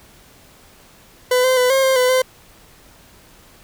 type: tone with pitch steps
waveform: 40% pulse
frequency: 501 / 516 / 499.9 / 535 / 528 / 503 / 515 Hz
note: B4 / C5 / B4 / C5 / C5 / B4 / C5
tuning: +25 / -24 / +21 / +38 / +16 / +32 / -28 cents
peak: -12 dBFS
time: 1.31-2.22 s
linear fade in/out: 5 ms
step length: 130 ms
effects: pink hiss -48 dBFS RMS until 3.63 s

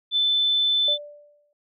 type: tone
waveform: sine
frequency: 3520 Hz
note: A7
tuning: in tune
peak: -18 dBFS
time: 0.11-0.98 s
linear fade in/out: 50 ms
type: tone with exponential decay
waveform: sine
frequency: 587.3 Hz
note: D5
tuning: in tune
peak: -27 dBFS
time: 0.88-1.53 s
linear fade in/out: 2 ms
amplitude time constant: 140 ms
effects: none

